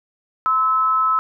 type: tone pair together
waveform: sine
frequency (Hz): 1031.8 / 1300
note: C6 / E6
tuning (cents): -24 / -24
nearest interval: major third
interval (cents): 400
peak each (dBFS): -23 / -15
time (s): 0.46-1.19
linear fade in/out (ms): 0
effects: none